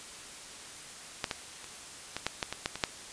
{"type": "clicks", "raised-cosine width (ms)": 0.2, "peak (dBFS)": [-12, -14, -27, -16, -11, -12, -16, -12, -19, -8], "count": 10, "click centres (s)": [1.242, 1.312, 1.643, 2.166, 2.266, 2.428, 2.526, 2.659, 2.756, 2.838], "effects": ["white hiss -46 dBFS RMS until 3.12 s", "resampled to 22050 Hz"]}